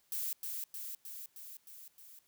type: noise with echo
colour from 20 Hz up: violet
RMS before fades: -37 dBFS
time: 0.12-0.33 s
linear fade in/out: 2 ms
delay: 310 ms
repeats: 6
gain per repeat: -3 dB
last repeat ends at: 2.19 s
effects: white hiss -72 dBFS RMS until 2.27 s